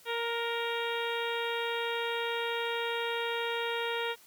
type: harmonic tone with a mistuned harmonic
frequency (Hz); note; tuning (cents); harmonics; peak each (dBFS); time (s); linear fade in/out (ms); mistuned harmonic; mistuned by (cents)
466.2; A#4; 0; 1 / 2 / 3 / 4 / 5 / 6 / 7 / 8; -34 / -37 / -39 / -40 / -41 / -42 / -42 / -43; 0.05-4.16; 50; 3; +15
effects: white hiss -58 dBFS RMS until 4.26 s + high-pass 100 Hz 12 dB/octave